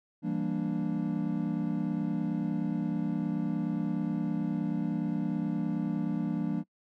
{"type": "chord", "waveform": "triangle", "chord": "E half-diminished seventh", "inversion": "none", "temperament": "equal with one note detuned", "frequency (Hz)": [166.44, 196, 233.1, 293.7], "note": ["E3", "G3", "Bb3", "D4"], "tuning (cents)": [17, 0, 0, 0], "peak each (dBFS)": -32, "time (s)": [0.22, 6.64], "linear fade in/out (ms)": 50, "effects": ["noise-tail reverb RT60 0.1 s tail -24 dB re dry"]}